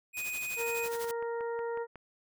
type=tone; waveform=square; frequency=2489 Hz; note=D#7; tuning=in tune; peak=-35 dBFS; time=0.13-0.89 s; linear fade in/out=50 ms
type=noise with tremolo; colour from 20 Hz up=white; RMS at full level=-41 dBFS; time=0.17-1.11 s; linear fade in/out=0 ms; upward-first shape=sine; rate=12 Hz; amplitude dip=75%
type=harmonic tone; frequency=466.2 Hz; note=A#4; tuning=in tune; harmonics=1 / 2 / 3 / 4; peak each=-33 / -40 / -47 / -49 dBFS; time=0.56-1.87 s; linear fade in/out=50 ms
type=click train; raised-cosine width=0.5 ms; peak=-32 dBFS; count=7; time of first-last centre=0.86-1.957 s; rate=5.47 Hz
effects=none